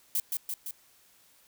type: noise with echo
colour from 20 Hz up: violet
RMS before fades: -28 dBFS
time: 0.15-0.2 s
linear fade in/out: 2 ms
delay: 170 ms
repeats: 3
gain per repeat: -3 dB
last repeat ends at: 0.71 s
effects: white hiss -62 dBFS RMS until 1.47 s